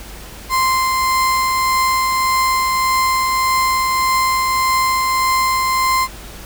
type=tone with tremolo; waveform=35% pulse; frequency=1043 Hz; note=C6; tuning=6 cents flat; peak=-11 dBFS; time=0.49-6.08 s; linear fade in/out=50 ms; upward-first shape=triangle; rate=1.7 Hz; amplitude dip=25%; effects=added 50 Hz sine -36 dBFS peak until 6.45 s + pink hiss -36 dBFS RMS until 6.45 s